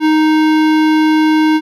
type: tone with hard clipping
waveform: sine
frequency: 311.1 Hz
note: D#4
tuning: in tune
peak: -10 dBFS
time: 0-1.61 s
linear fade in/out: 50 ms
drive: 18 dB
effects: none